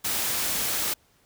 white noise, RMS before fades -27 dBFS, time 0.04-0.94 s, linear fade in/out 10 ms, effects pink hiss -63 dBFS RMS until 1.25 s

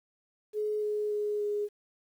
sine tone with pitch steps, 423.9 / 420.7 / 417.6 / 414.5 Hz, G#4 / G#4 / G#4 / G#4, +35 / +22 / +10 / -3 cents, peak -28 dBFS, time 0.53-1.69 s, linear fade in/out 50 ms, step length 290 ms, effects 10-bit

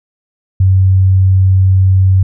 sine tone, 94.6 Hz, F#2, 39 cents sharp, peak -5 dBFS, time 0.6-2.23 s, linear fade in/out 5 ms, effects none

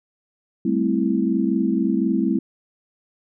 sine chord, A minor seventh, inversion third, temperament equal, 196 / 220 / 261.6 / 329.6 Hz, G3 / A3 / C4 / E4, 0 / 0 / 0 / 0 cents, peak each -23 dBFS, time 0.65-2.39 s, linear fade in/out 5 ms, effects none

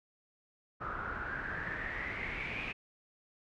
pink noise with low-pass filter sweep, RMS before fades -39 dBFS, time 0.8-2.73 s, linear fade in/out 20 ms, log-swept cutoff 1300 to 2500 Hz, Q 8.9, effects none

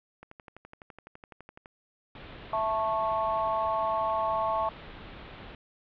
click train, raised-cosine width 0.5 ms, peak -31 dBFS, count 18, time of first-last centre 0.23-1.659 s, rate 11.9 Hz
pink low-pass noise, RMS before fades -46 dBFS, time 2.15-5.55 s, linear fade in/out 2 ms, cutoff 3800 Hz, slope 48 dB/octave
sine chord, A major, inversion second, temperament just, 660 / 880 / 1100 Hz, E5 / A5 / C#6, +2 / 0 / -14 cents, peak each -30 dBFS, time 2.53-4.69 s, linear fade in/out 2 ms
effects none

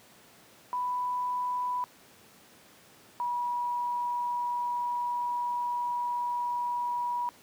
sine tone pair in turn, 990 / 968.5 Hz, B5 / B5, +4 / -34 cents, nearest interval unison, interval 38 cents, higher first, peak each -28 dBFS, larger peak neither, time 0.73-1.84 / 3.2-7.29 s, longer second, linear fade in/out 0 ms, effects pink hiss -56 dBFS RMS until 7.42 s + high-pass 150 Hz 12 dB/octave

